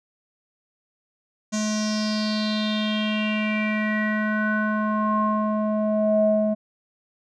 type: tone with low-pass filter sweep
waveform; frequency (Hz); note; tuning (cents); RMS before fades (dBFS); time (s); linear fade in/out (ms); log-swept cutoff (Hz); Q
square; 213.6; G#3; +49; -23; 1.52-6.55; 20; 6600 to 550; 6.2
effects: none